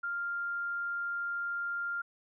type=tone; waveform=sine; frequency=1396.9 Hz; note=F6; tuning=in tune; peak=-32 dBFS; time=0.03-2.02 s; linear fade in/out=10 ms; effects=none

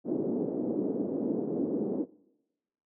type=band-pass noise; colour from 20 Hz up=pink; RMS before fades=-31 dBFS; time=0.04-2.06 s; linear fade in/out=50 ms; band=230 to 430 Hz; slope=24 dB/octave; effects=noise-tail reverb RT60 1.0 s tail -23 dB re dry

